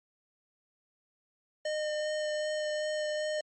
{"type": "tone with vibrato", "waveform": "square", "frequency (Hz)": 609, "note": "D#5", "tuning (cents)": -37, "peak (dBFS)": -31, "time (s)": [1.65, 3.41], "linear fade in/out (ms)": 5, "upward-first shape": "sine", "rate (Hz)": 2.6, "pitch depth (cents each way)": 11, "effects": ["MP3 32 kbps"]}